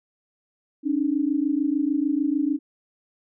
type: tone pair together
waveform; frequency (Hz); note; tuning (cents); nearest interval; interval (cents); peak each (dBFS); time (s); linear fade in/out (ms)
sine; 277.2 / 303.9; C#4 / D#4; 0 / -41; major second; 159; -23; 0.83-2.59; 50
effects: none